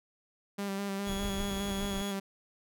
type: tone with vibrato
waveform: sawtooth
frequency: 198.1 Hz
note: G3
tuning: 18 cents sharp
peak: -29 dBFS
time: 0.58-2.2 s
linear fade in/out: 10 ms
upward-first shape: square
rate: 4.9 Hz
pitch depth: 21 cents each way
type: tone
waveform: sawtooth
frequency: 3353 Hz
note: G#7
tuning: 16 cents sharp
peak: -38 dBFS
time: 1.04-2.15 s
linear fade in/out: 50 ms
type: noise with tremolo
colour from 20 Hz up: brown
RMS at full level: -38 dBFS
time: 1.07-2.02 s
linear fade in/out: 2 ms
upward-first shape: sine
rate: 6.9 Hz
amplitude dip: 45%
effects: none